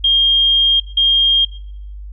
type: tone bursts at uneven times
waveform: sine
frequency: 3220 Hz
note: G7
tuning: 46 cents sharp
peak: -9 dBFS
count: 2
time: 0.04-0.8 / 0.97-1.45 s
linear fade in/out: 5 ms
effects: noise-tail reverb RT60 0.7 s tail -21 dB re dry + added 50 Hz sine -28 dBFS peak until 2.12 s